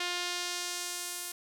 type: tone with band-pass filter sweep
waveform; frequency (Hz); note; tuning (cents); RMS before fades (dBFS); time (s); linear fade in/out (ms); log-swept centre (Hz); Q
sawtooth; 353.7; F4; +22; -36; 0-1.32; 5; 3400 to 11000; 0.98
effects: none